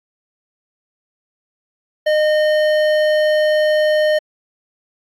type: tone with hard clipping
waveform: sine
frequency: 612 Hz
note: D#5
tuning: 29 cents flat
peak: -14 dBFS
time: 2.06-4.19 s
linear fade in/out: 10 ms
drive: 12 dB
effects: AAC 64 kbps